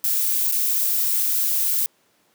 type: noise with dropouts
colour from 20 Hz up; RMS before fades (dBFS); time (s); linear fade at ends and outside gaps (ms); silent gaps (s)
violet; -21; 0.04-1.86; 1; 0.515-0.522
effects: pink hiss -62 dBFS RMS until 2.34 s + high-pass 200 Hz 12 dB/octave